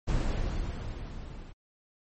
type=noise with level ramp; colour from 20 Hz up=brown; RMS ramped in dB=-26 to -44 dBFS; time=0.07-1.53 s; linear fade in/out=20 ms; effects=MP3 32 kbps